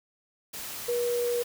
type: tone in noise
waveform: sine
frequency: 480.8 Hz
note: B4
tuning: 46 cents flat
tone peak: -25 dBFS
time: 0.88-1.43 s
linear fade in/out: 10 ms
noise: white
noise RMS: -38 dBFS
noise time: 0.53-1.44 s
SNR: +10 dB
effects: none